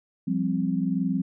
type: chord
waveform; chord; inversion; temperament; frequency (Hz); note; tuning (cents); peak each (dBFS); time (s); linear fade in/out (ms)
sine; F suspended second; none; equal; 174.61 / 196 / 261.6; F3 / G3 / C4; 0 / 0 / 0; -27; 0.27-1.22; 10
effects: none